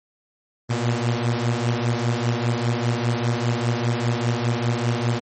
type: beating tone pair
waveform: sawtooth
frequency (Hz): 116.54 / 121.54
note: A#2 / B2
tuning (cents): 0 / -27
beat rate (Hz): 5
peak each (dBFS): -19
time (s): 0.69-5.2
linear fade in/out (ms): 20
effects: MP3 32 kbps